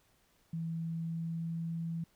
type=tone with pitch glide; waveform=sine; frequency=164.4 to 165.83 Hz; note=E3 to E3; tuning=-4 to +11 cents; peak=-34 dBFS; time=0.53-2.04 s; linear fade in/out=5 ms; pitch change=+15 cents; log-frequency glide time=0.74-1.68 s; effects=pink hiss -70 dBFS RMS until 2.15 s